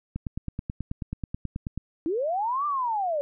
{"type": "click train", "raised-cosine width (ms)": 5, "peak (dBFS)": -18, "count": 16, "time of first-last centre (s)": [0.16, 1.776], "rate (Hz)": 9.28}
{"type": "linear two-way sweep", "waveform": "sine", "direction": "up then down", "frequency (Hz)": [302.1, 1198, 556], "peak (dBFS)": -24, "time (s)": [2.06, 3.21], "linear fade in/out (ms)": 0, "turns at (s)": 2.66}
{"effects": []}